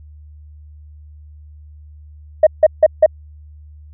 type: tone bursts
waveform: sine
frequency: 622.3 Hz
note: D#5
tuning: in tune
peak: -3 dBFS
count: 4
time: 2.43-3.062 s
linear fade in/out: 5 ms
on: 38 ms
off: 160 ms
effects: tanh soft clip ceiling 0 dBFS + added 75 Hz sine -37 dBFS peak until 3.93 s